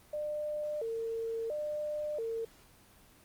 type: tone with vibrato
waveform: sine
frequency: 522 Hz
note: C5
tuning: 4 cents flat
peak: -33 dBFS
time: 0.13-2.45 s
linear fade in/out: 5 ms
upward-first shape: square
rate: 0.73 Hz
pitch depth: 240 cents each way
effects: pink hiss -60 dBFS RMS until 3.24 s + Opus 24 kbps